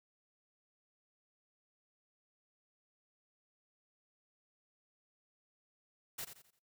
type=noise with echo; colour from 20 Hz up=white; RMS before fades=-42 dBFS; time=6.18-6.25 s; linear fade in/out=10 ms; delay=86 ms; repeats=4; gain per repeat=-9 dB; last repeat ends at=6.594 s; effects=noise-tail reverb RT60 0.2 s tail -20 dB re dry